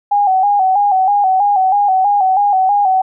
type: tone with vibrato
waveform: sine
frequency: 785 Hz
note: G5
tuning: 2 cents sharp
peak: -9 dBFS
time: 0.11-3.02 s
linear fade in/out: 10 ms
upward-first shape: square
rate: 3.1 Hz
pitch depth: 69 cents each way
effects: none